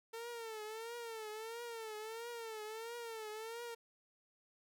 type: tone with vibrato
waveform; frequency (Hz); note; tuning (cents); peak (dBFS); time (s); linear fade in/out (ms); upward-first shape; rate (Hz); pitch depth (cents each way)
sawtooth; 450.2; A4; +40; -40; 0.13-3.75; 10; triangle; 1.5; 110
effects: none